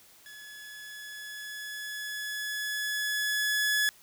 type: tone with level ramp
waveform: sawtooth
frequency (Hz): 1701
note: G#6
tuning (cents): +41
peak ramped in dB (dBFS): -42 to -20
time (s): 0.26-3.89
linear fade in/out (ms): 0
effects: white hiss -57 dBFS RMS until 4.02 s